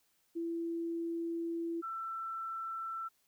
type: tone pair in turn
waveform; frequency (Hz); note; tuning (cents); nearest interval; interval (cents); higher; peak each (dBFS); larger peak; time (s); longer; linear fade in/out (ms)
sine; 335 / 1336.6; E4 / E6; +28 / +24; 2 octaves; 2396; second; -34 / -37; first; 0.35-1.82 / 1.82-3.09; first; 20
effects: white hiss -74 dBFS RMS until 3.27 s